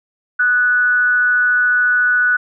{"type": "tone with frequency modulation", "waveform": "sine", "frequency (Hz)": 1478, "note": "F#6", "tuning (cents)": -2, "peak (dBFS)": -11, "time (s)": [0.39, 2.37], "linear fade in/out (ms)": 10, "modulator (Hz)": 242, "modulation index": 0.28, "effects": []}